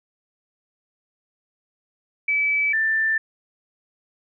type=tone pair in turn; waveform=sine; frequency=2300 / 1775.6 Hz; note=D7 / A6; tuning=-37 / +15 cents; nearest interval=major third; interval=448 cents; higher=first; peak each=-18 dBFS; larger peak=neither; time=2.28-2.73 / 2.73-3.18 s; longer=neither; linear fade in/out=5 ms; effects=none